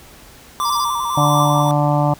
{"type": "tone with vibrato", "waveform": "sine", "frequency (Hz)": 987.8, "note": "B5", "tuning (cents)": 0, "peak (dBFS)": -21, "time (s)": [0.6, 1.69], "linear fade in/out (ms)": 0, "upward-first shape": "square", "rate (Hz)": 10, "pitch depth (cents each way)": 87}
{"type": "tone with tremolo", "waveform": "square", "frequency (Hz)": 1169, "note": "D6", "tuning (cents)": -8, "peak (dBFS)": -18, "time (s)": [0.6, 1.71], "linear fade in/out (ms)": 0, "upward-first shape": "sine", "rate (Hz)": 1.7, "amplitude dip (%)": 45}
{"type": "tone bursts", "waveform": "triangle", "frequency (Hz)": 4886, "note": "D#8", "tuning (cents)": -32, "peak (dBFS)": -25, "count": 3, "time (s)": [0.65, 0.842], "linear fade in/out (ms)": 2, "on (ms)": 46, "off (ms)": 27}
{"type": "harmonic tone", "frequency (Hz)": 146.83, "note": "D3", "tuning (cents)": 0, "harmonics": [1, 2, 4, 5, 6, 7, 8], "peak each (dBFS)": [-16, -22, -21, -22, -22, -27, -28], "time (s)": [1.17, 2.14], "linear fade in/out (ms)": 5}
{"effects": ["pink hiss -43 dBFS RMS until 2.19 s"]}